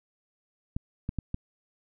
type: clicks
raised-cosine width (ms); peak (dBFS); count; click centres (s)
5; -18; 4; 0.765 / 1.091 / 1.187 / 1.344
effects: none